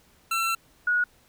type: tone pair in turn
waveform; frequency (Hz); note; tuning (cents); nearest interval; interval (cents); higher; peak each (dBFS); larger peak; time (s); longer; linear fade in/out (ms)
25% pulse / sine; 1346 / 1455.2; E6 / F#6; +36 / -29; minor second; 135; second; -20; neither; 0.31-0.55 / 0.87-1.04; first; 5
effects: pink hiss -60 dBFS RMS until 1.28 s